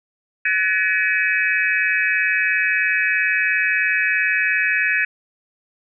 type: tone cluster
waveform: sine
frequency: 1508 / 1708 / 1885 / 2301 / 2546 Hz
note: F#6 / G#6 / A#6 / D7 / D#7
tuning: +32 / +48 / +19 / -36 / +39 cents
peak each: -25 / -20 / -24 / -24 / -22 dBFS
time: 0.45-5.05 s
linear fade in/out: 5 ms
effects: none